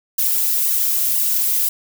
violet noise with flanger, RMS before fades -18 dBFS, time 0.18-1.69 s, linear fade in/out 5 ms, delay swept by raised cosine 1 to 4.4 ms, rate 2 Hz, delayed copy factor +0.9, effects none

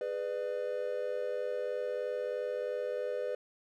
triangle chord, G# diminished, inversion none, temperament just, 415.3 / 498.4 / 598 Hz, G#4 / B4 / D5, 0 / +16 / +31 cents, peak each -38 / -33 / -36 dBFS, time 0.01-3.35 s, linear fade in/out 2 ms, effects none

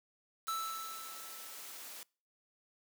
white noise, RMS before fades -48 dBFS, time 0.47-2.03 s, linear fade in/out 0 ms
square tone with exponential decay, 1318.5 Hz, E6, in tune, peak -34 dBFS, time 0.48-2 s, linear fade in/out 2 ms, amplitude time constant 330 ms
effects noise-tail reverb RT60 0.4 s tail -26 dB re dry + high-pass 300 Hz 12 dB/octave

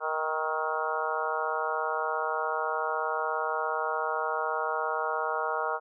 harmonic tone with a mistuned harmonic, 156.7 Hz, D#3, 13 cents sharp, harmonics 3 / 4 / 5 / 6 / 7 / 8 / 9, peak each -35 / -35 / -35 / -35 / -35 / -35 / -35 dBFS, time 0-5.8 s, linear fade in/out 50 ms, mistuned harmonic 8, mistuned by +31 cents, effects none

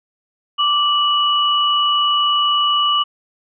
sine tone pair together, 1172 / 2940 Hz, D6 / F#7, -4 / -12 cents, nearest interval octave + major third, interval 1592 cents, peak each -16 dBFS, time 0.58-3.04 s, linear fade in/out 20 ms, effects none

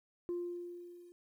sine tone with level ramp, 350 Hz, F4, 4 cents sharp, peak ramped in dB -32 to -54 dBFS, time 0.29-1.12 s, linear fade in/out 0 ms, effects tanh soft clip ceiling -32 dBFS + 12-bit

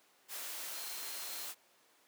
sine tone in noise, 4171 Hz, C8, 6 cents flat, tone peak -51 dBFS, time 0.72-1.49 s, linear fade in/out 50 ms, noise white, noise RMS -43 dBFS, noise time 0.28-1.55 s, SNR -11 dB, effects pink hiss -67 dBFS RMS until 2.07 s + high-pass 400 Hz 12 dB/octave

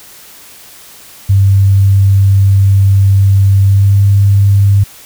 sine tone with pitch glide, 98 to 99.71 Hz, G2 to G2, 0 to +30 cents, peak -4 dBFS, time 1.29-4.84 s, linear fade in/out 10 ms, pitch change +30 cents, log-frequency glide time 3.63-3.98 s, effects white hiss -36 dBFS RMS until 5.05 s

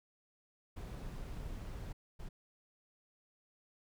brown noise bursts at uneven times, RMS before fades -44 dBFS, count 2, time 0.76-1.93 / 2.19-2.29 s, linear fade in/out 10 ms, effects none

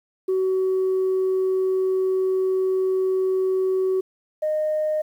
sine tone pair in turn, 376.5 / 615.3 Hz, F#4 / D#5, +30 / -19 cents, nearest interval major sixth, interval 851 cents, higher second, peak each -17 / -19 dBFS, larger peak first, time 0.28-4.01 / 4.42-5.02 s, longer first, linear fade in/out 10 ms, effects tanh soft clip ceiling -16 dBFS + 9-bit

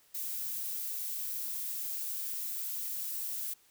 violet noise, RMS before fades -37 dBFS, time 0.14-3.54 s, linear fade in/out 10 ms, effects white hiss -65 dBFS RMS until 3.7 s

